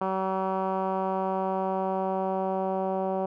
10% pulse tone with low-pass filter sweep, 190 Hz, F#3, 46 cents sharp, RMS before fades -28 dBFS, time 0.01-3.26 s, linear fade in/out 5 ms, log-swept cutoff 1100 to 700 Hz, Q 1.7, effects none

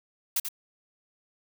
blue noise with echo, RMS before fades -26 dBFS, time 0.36-0.4 s, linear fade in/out 5 ms, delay 87 ms, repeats 1, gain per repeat -7 dB, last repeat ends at 0.487 s, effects none

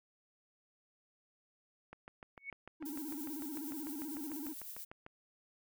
click train, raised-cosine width 0.5 ms, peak -34 dBFS, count 22, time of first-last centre 1.93-5.064 s, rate 6.7 Hz
sine tone with exponential growth, 2217 Hz, C#7, in tune, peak -37 dBFS, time 2.37-2.5 s, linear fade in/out 2 ms, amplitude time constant 27 ms
triangle tone with vibrato, 295.8 Hz, D4, 13 cents sharp, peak -39 dBFS, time 2.8-4.54 s, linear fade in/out 20 ms, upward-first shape square, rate 16 Hz, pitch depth 120 cents each way
violet noise with tremolo, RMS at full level -46 dBFS, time 2.85-4.85 s, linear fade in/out 10 ms, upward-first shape sine, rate 8.8 Hz, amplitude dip 35%
effects none

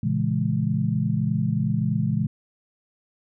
sine chord, A# half-diminished seventh, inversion none, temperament just, 116.54 / 139.85 / 167.82 / 209.8 Hz, A#2 / C#3 / E3 / G#3, 0 / +16 / +31 / +18 cents, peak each -26 dBFS, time 0.03-2.27 s, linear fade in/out 5 ms, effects none

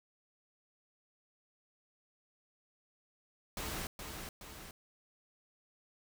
pink noise with echo, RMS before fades -40 dBFS, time 3.57-3.87 s, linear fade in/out 2 ms, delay 420 ms, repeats 2, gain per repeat -5 dB, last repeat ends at 4.71 s, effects none

